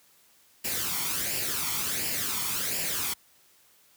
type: noise with flanger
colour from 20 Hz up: white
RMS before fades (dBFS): -30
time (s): 0.64-3.14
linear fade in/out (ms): 10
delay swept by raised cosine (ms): 0.4 to 0.92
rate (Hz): 1.4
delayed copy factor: +0.6
effects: white hiss -61 dBFS RMS until 3.96 s + high-pass 60 Hz 12 dB/octave